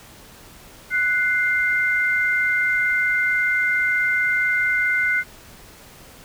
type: tone pair together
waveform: sine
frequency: 1482.5 / 2093 Hz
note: F#6 / C7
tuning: +3 / 0 cents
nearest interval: tritone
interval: 597 cents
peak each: -20 dBFS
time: 0.9-5.24 s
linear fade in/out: 50 ms
effects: pink hiss -45 dBFS RMS until 6.24 s